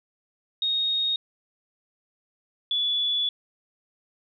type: tone pair in turn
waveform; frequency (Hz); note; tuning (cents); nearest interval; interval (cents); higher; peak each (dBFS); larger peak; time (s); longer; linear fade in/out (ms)
sine; 3729 / 3433; A#7 / A7; 0 / -43; minor second; 143; first; -22; neither; 0.62-1.16 / 2.71-3.29; second; 2
effects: none